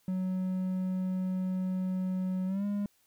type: tone with pitch glide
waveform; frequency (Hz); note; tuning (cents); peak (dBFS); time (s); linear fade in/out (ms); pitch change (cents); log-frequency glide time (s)
triangle; 185.7 to 203.7; F#3 to G#3; +7 to -33; -27; 0.08-2.86; 2; +160; 2.46-2.65
effects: white hiss -69 dBFS RMS until 3.06 s